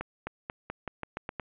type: accelerating click train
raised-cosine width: 0.5 ms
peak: -19 dBFS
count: 9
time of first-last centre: 0.01-1.397 s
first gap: 260 ms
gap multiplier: 0.88
effects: resampled to 8000 Hz + 10-bit